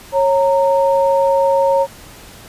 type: tone pair together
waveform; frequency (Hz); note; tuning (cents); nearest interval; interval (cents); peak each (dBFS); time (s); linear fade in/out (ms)
sine; 548.8 / 923; C#5 / A#5; -17 / -17; major sixth; 900; -12 / -16; 0.12-1.87; 50
effects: pink hiss -39 dBFS RMS until 2.48 s + resampled to 32000 Hz